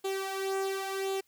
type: tone with flanger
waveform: sawtooth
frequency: 387.1 Hz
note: G4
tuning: 22 cents flat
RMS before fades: -33 dBFS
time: 0.04-1.21 s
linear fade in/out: 10 ms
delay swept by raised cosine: 0.27 to 2.47 ms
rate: 0.93 Hz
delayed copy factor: +0.6
effects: white hiss -70 dBFS RMS until 1.27 s